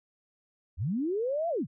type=linear two-way sweep; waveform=sine; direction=up then down; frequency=65.9 to 698.5 to 93.9 Hz; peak=-27 dBFS; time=0.77-1.67 s; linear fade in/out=50 ms; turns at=1.49 s; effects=none